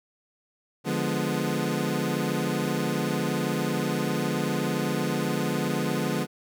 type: chord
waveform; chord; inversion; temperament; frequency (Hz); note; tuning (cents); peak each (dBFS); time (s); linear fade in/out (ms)
25% pulse; D diminished seventh; none; equal; 146.83 / 174.61 / 207.7 / 246.9; D3 / F3 / Ab3 / Cb4; 0 / 0 / 0 / 0; -27; 0.84-6.27; 50
effects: none